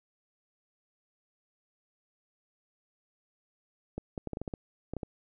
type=clicks; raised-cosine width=2 ms; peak=-22 dBFS; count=11; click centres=3.98 / 4.178 / 4.273 / 4.333 / 4.371 / 4.416 / 4.478 / 4.538 / 4.936 / 4.967 / 5.032 s; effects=none